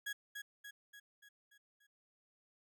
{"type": "tone with echo", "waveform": "35% pulse", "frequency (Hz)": 1661.2, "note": "G#6", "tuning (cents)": 0, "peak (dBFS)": -37, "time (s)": [0.06, 0.13], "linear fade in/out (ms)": 10, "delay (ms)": 290, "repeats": 6, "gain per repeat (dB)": -5, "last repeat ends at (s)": 1.87, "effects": []}